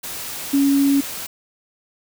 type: tone in noise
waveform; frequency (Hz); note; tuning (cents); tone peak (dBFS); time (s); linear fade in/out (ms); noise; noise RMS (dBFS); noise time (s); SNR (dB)
sine; 278.5; C#4; +8; -13; 0.53-1.01; 10; white; -30; 0.03-1.27; +14
effects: none